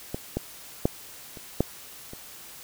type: clicks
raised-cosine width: 2 ms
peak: -16 / -13 / -7 / -28 / -7 / -26 dBFS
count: 6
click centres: 0.145 / 0.37 / 0.855 / 1.372 / 1.606 / 2.134 s
effects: white hiss -45 dBFS RMS until 2.63 s